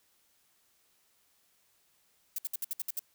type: noise bursts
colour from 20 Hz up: violet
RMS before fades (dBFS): -34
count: 8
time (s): 2.36-2.993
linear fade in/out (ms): 2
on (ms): 24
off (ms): 63
effects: white hiss -70 dBFS RMS until 3.14 s